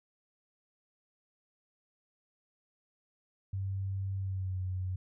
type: tone with pitch glide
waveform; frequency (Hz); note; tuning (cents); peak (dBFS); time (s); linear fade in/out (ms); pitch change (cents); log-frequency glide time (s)
sine; 96.8 to 92.54; G2 to F#2; -21 to +1; -32; 3.53-4.96; 5; -78; 4.18-4.59
effects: none